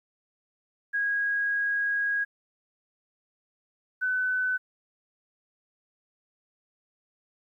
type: tone pair in turn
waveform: sine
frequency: 1645 / 1507.2 Hz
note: G#6 / F#6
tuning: -17 / +32 cents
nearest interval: major second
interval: 151 cents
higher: first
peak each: -24 dBFS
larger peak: neither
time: 0.93-2.25 / 4.01-4.58 s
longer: first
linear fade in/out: 20 ms
effects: 11-bit